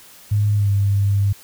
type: tone with pitch glide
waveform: sine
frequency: 103.83 to 100 Hz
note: G#2 to G2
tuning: 0 to +35 cents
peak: -14 dBFS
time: 0.31-1.33 s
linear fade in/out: 10 ms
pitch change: -65 cents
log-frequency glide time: 0.55-0.69 s
effects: white hiss -45 dBFS RMS until 1.43 s